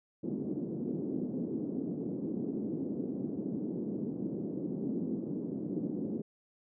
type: band-pass noise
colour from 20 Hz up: pink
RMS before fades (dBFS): -36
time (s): 0.23-6.22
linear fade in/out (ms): 10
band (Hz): 200 to 340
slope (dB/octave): 24
effects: none